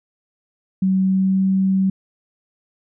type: tone with pitch glide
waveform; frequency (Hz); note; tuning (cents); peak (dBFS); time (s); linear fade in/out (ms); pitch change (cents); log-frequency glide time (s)
sine; 189.4 to 191.16; F#3 to G3; +41 to -43; -14; 0.82-1.9; 5; +16; 1.01-1.44
effects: none